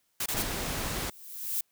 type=noise bursts; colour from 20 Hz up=white; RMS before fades=-31 dBFS; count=3; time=0.2-0.426 s; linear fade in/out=5 ms; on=60 ms; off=23 ms
type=noise; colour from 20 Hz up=pink; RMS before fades=-33 dBFS; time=0.34-1.1 s; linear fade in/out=5 ms
type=noise with exponential growth; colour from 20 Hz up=violet; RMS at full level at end=-28 dBFS; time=0.82-1.61 s; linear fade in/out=5 ms; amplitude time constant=170 ms
effects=white hiss -73 dBFS RMS until 1.71 s